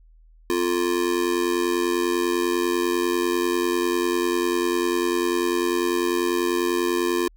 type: tone with amplitude modulation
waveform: square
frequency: 348.8 Hz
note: F4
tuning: 2 cents flat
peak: -17 dBFS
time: 0.5-7.28 s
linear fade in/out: 0 ms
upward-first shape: sine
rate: 90.1 Hz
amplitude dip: 90%
effects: added 40 Hz sine -49 dBFS peak until 7.36 s